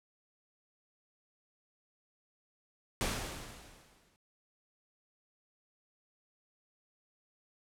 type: noise with exponential decay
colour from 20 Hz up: pink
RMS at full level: -32 dBFS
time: 3.01-4.16 s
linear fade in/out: 0 ms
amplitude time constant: 250 ms
effects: low-pass 11000 Hz 12 dB/octave